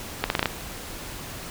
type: accelerating click train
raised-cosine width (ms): 0.3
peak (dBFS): -5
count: 6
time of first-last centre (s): 0.24-0.457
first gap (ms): 61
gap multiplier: 0.83
effects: pink hiss -37 dBFS RMS until 1.5 s